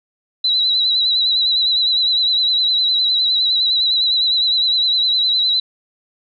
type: tone with vibrato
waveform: sine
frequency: 3951 Hz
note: B7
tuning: in tune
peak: -13 dBFS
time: 0.44-5.6 s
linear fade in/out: 5 ms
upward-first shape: sine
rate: 9.8 Hz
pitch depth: 53 cents each way
effects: none